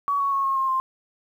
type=tone with pitch steps; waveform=sine; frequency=1130 / 1113.8 / 1097.8 / 1082.1 / 1066.6 / 1051.3 Hz; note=C#6 / C#6 / C#6 / C#6 / C6 / C6; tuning=+33 / +8 / -17 / -42 / +33 / +8 cents; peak=-20 dBFS; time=0.08-0.8 s; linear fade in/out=0 ms; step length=120 ms; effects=9-bit